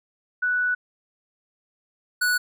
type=tone pair in turn; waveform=sine / square; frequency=1480 / 1474.3 Hz; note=F#6 / F#6; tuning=0 / -7 cents; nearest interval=unison; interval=7 cents; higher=first; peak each=-20 dBFS; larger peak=neither; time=0.42-0.75 / 2.21-2.38 s; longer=first; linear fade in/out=10 ms; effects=none